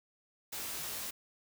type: noise with comb filter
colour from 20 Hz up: white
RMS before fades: -40 dBFS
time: 0.52-1.11 s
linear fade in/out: 10 ms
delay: 19 ms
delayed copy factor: +0.75
effects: none